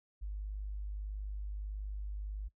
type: tone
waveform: sine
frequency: 50.8 Hz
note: G#1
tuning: 38 cents flat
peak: -37 dBFS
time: 0.21-2.49 s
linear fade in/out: 20 ms
effects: noise-tail reverb RT60 0.1 s tail -21 dB re dry